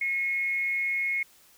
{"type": "tone with frequency modulation", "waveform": "sine", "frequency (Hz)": 2171, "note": "C#7", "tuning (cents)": -37, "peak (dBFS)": -25, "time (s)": [0.01, 1.23], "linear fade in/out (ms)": 5, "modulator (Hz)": 268, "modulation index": 0.24, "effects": ["white hiss -58 dBFS RMS until 1.57 s"]}